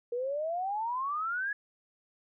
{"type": "exponential sweep", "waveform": "sine", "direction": "up", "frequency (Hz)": [469, 1699], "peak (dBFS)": -30, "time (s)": [0.12, 1.53], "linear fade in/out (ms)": 5, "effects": []}